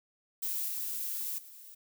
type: noise with level steps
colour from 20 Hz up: violet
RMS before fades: -34 / -36 / -51 dBFS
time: 0.42-1.75 s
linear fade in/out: 10 ms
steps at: 0.68 / 1.38 s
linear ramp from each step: 5 ms
effects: none